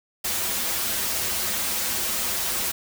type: noise with comb filter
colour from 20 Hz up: white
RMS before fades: -26 dBFS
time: 0.24-2.72 s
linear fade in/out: 10 ms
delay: 6.8 ms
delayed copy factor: -0.95
effects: none